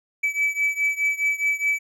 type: beating tone pair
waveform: triangle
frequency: 2297 / 2301.8 Hz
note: D7 / D7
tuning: -39 / -35 cents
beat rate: 4.8 Hz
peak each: -21 / -23 dBFS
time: 0.23-1.79 s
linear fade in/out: 10 ms
effects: none